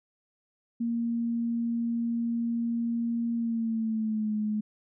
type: tone with pitch glide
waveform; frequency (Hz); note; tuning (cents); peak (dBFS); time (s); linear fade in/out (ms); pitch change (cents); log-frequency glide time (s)
sine; 233.3 to 212.7; A#3 to G#3; +2 to +42; -26; 0.8-4.61; 10; -160; 3.35-4.34
effects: none